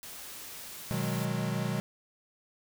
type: noise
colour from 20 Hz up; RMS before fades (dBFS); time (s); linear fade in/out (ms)
white; -44; 0.03-1.25; 0
type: chord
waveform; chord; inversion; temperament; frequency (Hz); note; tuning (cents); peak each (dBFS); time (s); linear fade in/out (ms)
square; G# minor seventh; first; equal; 123.47 / 155.56 / 185 / 207.7; B2 / D#3 / F#3 / G#3; 0 / 0 / 0 / 0; -35 / -36 / -36 / -37; 0.91-1.8; 0
effects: none